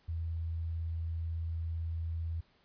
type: tone with vibrato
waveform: sine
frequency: 82.41 Hz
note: E2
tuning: in tune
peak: -33 dBFS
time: 0.08-2.41 s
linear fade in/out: 10 ms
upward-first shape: sine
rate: 18 Hz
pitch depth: 9 cents each way
effects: pink hiss -68 dBFS RMS until 2.64 s + resampled to 11025 Hz